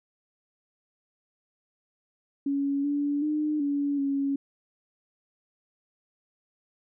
sine tone with pitch steps, 279.8 / 287.8 / 302.7 / 284.9 / 277.5 Hz, C#4 / D4 / D#4 / C#4 / C#4, +16 / -35 / -48 / +48 / +2 cents, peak -24 dBFS, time 2.46-4.36 s, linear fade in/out 5 ms, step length 380 ms, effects none

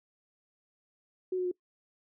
sine tone with pitch steps, 370 / 364.5 / 359.1 Hz, F#4 / F#4 / F4, 0 / -26 / +48 cents, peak -28 dBFS, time 1.32-1.515 s, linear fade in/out 5 ms, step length 65 ms, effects noise-tail reverb RT60 0.1 s tail -22 dB re dry

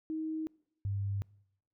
sine tone pair in turn, 315.9 / 99.5 Hz, D#4 / G2, +26 / +26 cents, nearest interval octave + minor sixth, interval 2000 cents, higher first, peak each -33 / -31 dBFS, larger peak second, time 0.1-0.47 / 0.85-1.22 s, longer neither, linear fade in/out 0 ms, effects noise-tail reverb RT60 0.8 s tail -25 dB re dry

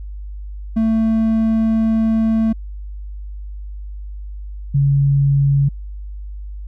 triangle / sine tone pair in turn, 222.7 / 139.69 Hz, A3 / C#3, +21 / +14 cents, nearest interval minor sixth, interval 807 cents, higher first, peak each -11 dBFS, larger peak neither, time 0.76-2.53 / 4.74-5.69 s, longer first, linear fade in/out 10 ms, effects added 50 Hz sine -27 dBFS peak until 6.67 s

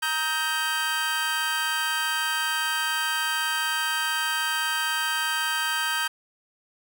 25% pulse chord, Eb major, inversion second, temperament equal with one note detuned, 932.3 / 1265.5 / 1568 Hz, Bb5 / Eb6 / G6, 0 / +29 / 0 cents, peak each -27 / -28 / -22 dBFS, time 0.02-6.08 s, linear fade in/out 10 ms, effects none

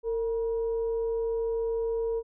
sine tone with frequency modulation, 456.8 Hz, A#4, 35 cents flat, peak -26 dBFS, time 0.03-2.23 s, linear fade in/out 50 ms, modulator 502 Hz, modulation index 0.23, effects none

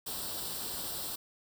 white noise with comb filter, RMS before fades -38 dBFS, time 0.06-1.16 s, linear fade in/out 10 ms, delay 0.23 ms, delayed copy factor +0.7, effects none

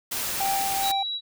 white noise, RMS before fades -29 dBFS, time 0.11-0.92 s, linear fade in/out 10 ms
triangle tone with tremolo, 784 Hz, G5, in tune, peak -21 dBFS, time 0.4-1.03 s, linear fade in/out 5 ms, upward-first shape triangle, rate 2.4 Hz, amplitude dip 40%
sine tone, 3895 Hz, B7, 25 cents flat, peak -27 dBFS, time 0.81-1.21 s, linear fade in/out 50 ms
effects none

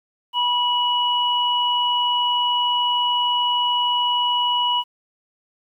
sine tone pair together, 973.3 / 2930 Hz, B5 / F#7, -26 / -18 cents, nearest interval octave + perfect fifth, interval 1908 cents, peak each -20 dBFS, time 0.33-4.84 s, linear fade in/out 50 ms, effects 9-bit

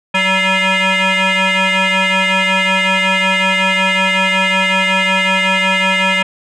sine tone with frequency modulation, 187.3 Hz, F#3, 21 cents sharp, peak -8 dBFS, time 0.14-6.23 s, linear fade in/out 10 ms, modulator 380 Hz, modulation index 7.3, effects tanh soft clip ceiling -10 dBFS

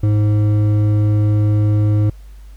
triangle tone with hard clipping, 105.1 Hz, G#2, 21 cents sharp, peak -13 dBFS, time 0.03-2.1 s, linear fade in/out 5 ms, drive 12 dB, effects added 50 Hz sine -34 dBFS peak until 2.56 s + pink hiss -54 dBFS RMS until 2.56 s

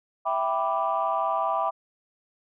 sine chord, E minor seventh, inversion none, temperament equal, 659.3 / 784 / 987.8 / 1174.7 Hz, E5 / G5 / B5 / D6, 0 / 0 / 0 / 0 cents, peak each -28 dBFS, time 0.25-1.71 s, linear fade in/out 20 ms, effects tanh soft clip ceiling -14 dBFS

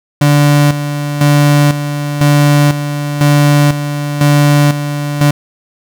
35% pulse tone with tremolo, 145.7 Hz, D3, 13 cents flat, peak -4 dBFS, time 0.21-5.31 s, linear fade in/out 5 ms, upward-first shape square, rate 1 Hz, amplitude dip 65%, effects none

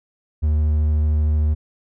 triangle tone, 76.1 Hz, D#2, 38 cents flat, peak -13 dBFS, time 0.42-1.55 s, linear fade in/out 20 ms, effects none

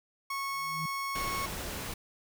30% pulse tone, 1100 Hz, C#6, 14 cents flat, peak -30 dBFS, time 0.3-1.46 s, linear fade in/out 5 ms
sine tone with exponential growth, 159.3 Hz, D#3, 41 cents sharp, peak -33 dBFS, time 0.47-0.86 s, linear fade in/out 5 ms, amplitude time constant 83 ms
pink noise, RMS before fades -38 dBFS, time 1.15-1.94 s, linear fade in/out 5 ms
effects none

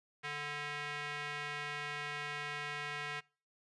square tone with band-pass filter, 146.83 Hz, D3, in tune, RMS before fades -41 dBFS, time 0.23-3.21 s, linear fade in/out 20 ms, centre 2100 Hz, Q 1.7, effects noise-tail reverb RT60 0.4 s tail -26 dB re dry + resampled to 24000 Hz

